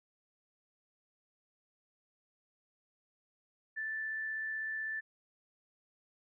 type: tone with amplitude modulation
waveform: sine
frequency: 1760 Hz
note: A6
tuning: in tune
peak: -34 dBFS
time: 3.76-5.01 s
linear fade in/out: 20 ms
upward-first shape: sine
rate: 76 Hz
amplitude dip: 25%
effects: none